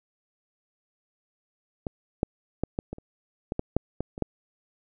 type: clicks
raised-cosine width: 2 ms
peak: -17 / -9 / -12 / -14 / -21 / -30 / -15 / -13 / -8 / -15 / -24 / -11 dBFS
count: 12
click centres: 1.868 / 2.231 / 2.636 / 2.789 / 2.93 / 2.984 / 3.521 / 3.594 / 3.766 / 4.006 / 4.179 / 4.223 s
effects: none